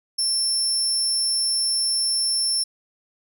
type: tone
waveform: 30% pulse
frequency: 5380 Hz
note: E8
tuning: 34 cents sharp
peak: -16 dBFS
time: 0.18-2.64 s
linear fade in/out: 10 ms
effects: none